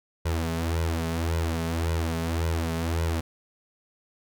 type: tone with flanger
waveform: sawtooth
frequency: 82.41 Hz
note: E2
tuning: in tune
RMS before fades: -27 dBFS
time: 0.25-3.21 s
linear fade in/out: 10 ms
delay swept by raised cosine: 2 to 4.7 ms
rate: 1.8 Hz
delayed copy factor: +0.8
effects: none